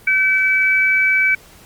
sine tone pair together, 1531 / 2294 Hz, G6 / D7, -41 / -41 cents, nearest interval perfect fifth, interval 700 cents, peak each -18 / -13 dBFS, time 0.07-1.35 s, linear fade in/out 5 ms, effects pink hiss -45 dBFS RMS until 1.65 s + Opus 32 kbps

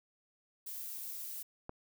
violet noise, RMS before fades -43 dBFS, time 0.66-1.43 s, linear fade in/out 10 ms
click, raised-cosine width 1 ms, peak -28 dBFS, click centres 1.694 s
effects none

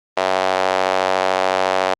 sawtooth tone with high-pass filter, 93.8 Hz, F#2, 24 cents sharp, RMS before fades -18 dBFS, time 0.17-1.94 s, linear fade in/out 5 ms, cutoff 650 Hz, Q 2.2, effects low-pass 5000 Hz 12 dB/octave + Opus 24 kbps

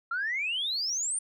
sine exponential sweep, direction up, 1345 to 9300 Hz, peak -27 dBFS, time 0.11-1.19 s, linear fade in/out 5 ms, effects tanh soft clip ceiling -23 dBFS

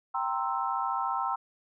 sine chord, C dominant seventh, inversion second, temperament equal, 784 / 932.3 / 1046.5 / 1318.5 Hz, G5 / Bb5 / C6 / E6, 0 / 0 / 0 / 0 cents, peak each -33 dBFS, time 0.14-1.36 s, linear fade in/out 10 ms, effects none

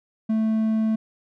triangle tone, 220 Hz, A3, in tune, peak -17 dBFS, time 0.29-0.96 s, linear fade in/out 10 ms, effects none

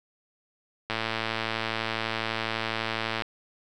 click train, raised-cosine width 0.3 ms, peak -12 dBFS, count 261, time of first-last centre 0.9-3.221 s, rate 112 Hz, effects none

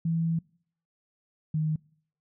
sine tone pair in turn, 164.81 / 155.56 Hz, E3 / D#3, 0 / 0 cents, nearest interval minor second, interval 100 cents, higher first, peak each -24 dBFS, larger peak neither, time 0.05-0.39 / 1.54-1.76 s, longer first, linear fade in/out 5 ms, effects noise-tail reverb RT60 0.6 s tail -25 dB re dry

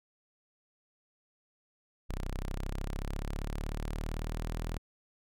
sawtooth exponential sweep, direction up, 31.28 to 41.32 Hz, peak -30 dBFS, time 2.09-4.78 s, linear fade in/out 10 ms, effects none

